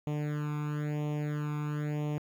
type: tone with flanger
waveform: sawtooth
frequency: 149 Hz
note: D3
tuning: 25 cents sharp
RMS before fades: -33 dBFS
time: 0.07-2.18 s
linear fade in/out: 0 ms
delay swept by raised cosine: 0.32 to 0.83 ms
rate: 1 Hz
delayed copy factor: +0.9
effects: low-pass 2000 Hz 12 dB/octave + 10-bit